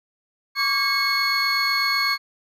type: tone cluster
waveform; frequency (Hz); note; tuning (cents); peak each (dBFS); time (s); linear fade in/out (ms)
triangle; 1106 / 1154 / 1623 / 2193 / 4359; C#6 / D6 / G#6 / C#7 / C#8; -4 / -31 / -40 / -19 / -30; -29 / -25 / -26 / -22 / -22; 0.55-2.18; 50
effects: none